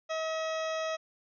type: harmonic tone with a mistuned harmonic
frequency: 639 Hz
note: D#5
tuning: 46 cents sharp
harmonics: 1 / 2 / 3 / 4 / 5 / 6 / 8 / 9 / 10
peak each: -32 / -38 / -42 / -44 / -46 / -48 / -50 / -51 / -52 dBFS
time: 0.09-0.97 s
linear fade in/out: 20 ms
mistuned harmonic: 5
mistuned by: +37 cents
effects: none

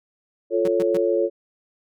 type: chord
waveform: sine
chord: F augmented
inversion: none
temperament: equal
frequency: 349.2 / 440 / 554.4 Hz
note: F4 / A4 / C#5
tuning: 0 / 0 / 0 cents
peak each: -22 dBFS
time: 0.5-1.3 s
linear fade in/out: 50 ms
type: tone bursts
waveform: sawtooth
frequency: 185 Hz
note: F#3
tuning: in tune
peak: -25 dBFS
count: 3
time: 0.65-0.971 s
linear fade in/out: 2 ms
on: 27 ms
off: 120 ms
effects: none

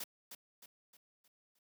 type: noise with echo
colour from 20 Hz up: white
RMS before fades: -42 dBFS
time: 0-0.04 s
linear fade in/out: 5 ms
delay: 310 ms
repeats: 5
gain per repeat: -7 dB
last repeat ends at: 1.59 s
effects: high-pass 200 Hz 12 dB/octave

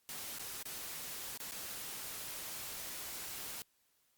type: noise with dropouts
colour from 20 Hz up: white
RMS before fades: -44 dBFS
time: 0.09-3.62 s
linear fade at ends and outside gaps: 0 ms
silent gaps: 0.385-0.395 / 0.627-0.655 / 1.375-1.401 / 1.511-1.52 s
effects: white hiss -75 dBFS RMS until 4.17 s + Opus 48 kbps

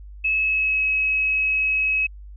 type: tone with pitch glide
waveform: sine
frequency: 2589 to 2562 Hz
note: E7 to E7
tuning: -32 to -50 cents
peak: -18 dBFS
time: 0.24-2.07 s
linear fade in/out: 10 ms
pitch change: -18 cents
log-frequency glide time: 0.37-0.84 s
effects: added 50 Hz sine -37 dBFS peak until 2.36 s

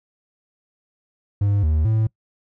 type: tone with pitch steps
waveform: triangle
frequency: 101.3 / 77.4 / 110.1 Hz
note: G#2 / D#2 / A2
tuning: -43 / -9 / +2 cents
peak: -14 dBFS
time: 1.41-2.07 s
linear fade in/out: 5 ms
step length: 220 ms
effects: noise-tail reverb RT60 0.1 s tail -24 dB re dry

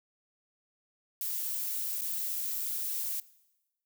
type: noise with dropouts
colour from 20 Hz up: violet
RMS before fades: -34 dBFS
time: 1.21-3.2 s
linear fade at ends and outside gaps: 2 ms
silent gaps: 2.011-2.017 s
effects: noise-tail reverb RT60 1.0 s tail -20 dB re dry

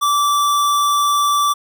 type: tone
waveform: square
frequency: 1163 Hz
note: D6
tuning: 17 cents flat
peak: -14 dBFS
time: 0.01-1.54 s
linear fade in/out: 20 ms
effects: none

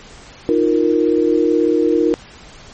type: chord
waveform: sine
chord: Eb suspended second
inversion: none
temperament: equal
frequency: 311.1 / 349.2 / 466.2 Hz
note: Eb4 / F4 / Bb4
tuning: 0 / 0 / 0 cents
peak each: -16 dBFS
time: 0.49-2.14 s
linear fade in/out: 0 ms
effects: pink hiss -40 dBFS RMS until 2.73 s + MP3 32 kbps

